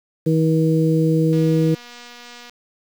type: harmonic tone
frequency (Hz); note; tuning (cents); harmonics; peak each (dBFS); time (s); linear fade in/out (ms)
160; D#3; +49; 1 / 2 / 3; -16 / -19 / -21; 0.26-1.75; 10
type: click train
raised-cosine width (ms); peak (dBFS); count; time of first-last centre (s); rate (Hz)
0.2; -23; 282; 1.33-2.496; 241
effects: 7-bit